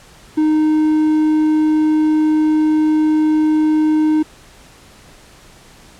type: tone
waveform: triangle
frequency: 309 Hz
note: D#4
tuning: 12 cents flat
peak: -9 dBFS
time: 0.37-4.23 s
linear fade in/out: 10 ms
effects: pink hiss -44 dBFS RMS until 5.99 s + low-pass 10000 Hz 12 dB/octave